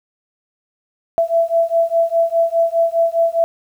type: beating tone pair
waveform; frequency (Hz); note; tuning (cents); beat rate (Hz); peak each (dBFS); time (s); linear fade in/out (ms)
sine; 665 / 669.9; E5 / E5; +15 / +28; 4.9; -16; 1.18-3.44; 0
effects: 8-bit